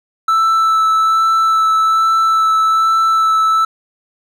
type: tone with vibrato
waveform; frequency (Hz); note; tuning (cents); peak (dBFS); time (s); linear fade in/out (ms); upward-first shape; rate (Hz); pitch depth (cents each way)
triangle; 1318.5; E6; 0; -8; 0.28-3.65; 5; sine; 1.2; 10
effects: none